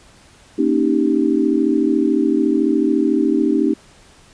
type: chord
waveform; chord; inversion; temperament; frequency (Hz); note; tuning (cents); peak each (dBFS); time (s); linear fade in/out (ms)
sine; Eb dominant seventh; second; equal; 233.1 / 277.2 / 311.1 / 392; Bb3 / Db4 / Eb4 / G4; 0 / 0 / 0 / 0; -21 / -18 / -17 / -21; 0.58-3.74; 10
effects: pink hiss -48 dBFS RMS until 4.33 s + resampled to 22050 Hz